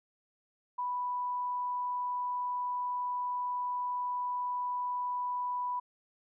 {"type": "tone", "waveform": "sine", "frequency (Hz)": 987.8, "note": "B5", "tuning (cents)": 0, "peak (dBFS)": -31, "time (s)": [0.78, 5.8], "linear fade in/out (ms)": 10, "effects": []}